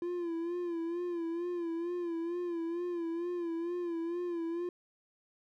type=tone with vibrato; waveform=triangle; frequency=342.3 Hz; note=F4; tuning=35 cents flat; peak=-31 dBFS; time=0.02-4.69 s; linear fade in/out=2 ms; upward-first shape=sine; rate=2.2 Hz; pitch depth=62 cents each way; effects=none